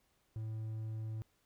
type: tone with hard clipping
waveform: triangle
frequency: 110 Hz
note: A2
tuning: in tune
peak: -39 dBFS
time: 0.36-1.22 s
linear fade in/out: 0 ms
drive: 6 dB
effects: pink hiss -75 dBFS RMS until 1.45 s